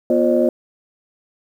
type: tone cluster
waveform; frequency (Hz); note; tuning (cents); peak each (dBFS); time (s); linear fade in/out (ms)
sine; 243.5 / 352.4 / 533 / 608; B3 / F4 / C5 / D#5; -24 / +16 / +32 / -40; -18; 0.1-0.49; 2
effects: tanh soft clip ceiling -2 dBFS + 8-bit